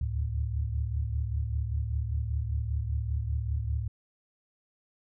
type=tone cluster; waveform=sine; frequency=71.6 / 76.7 / 108.9 Hz; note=D2 / D#2 / A2; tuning=-43 / -24 / -17 cents; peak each=-30 / -36 / -32 dBFS; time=0.01-3.88 s; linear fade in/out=5 ms; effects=none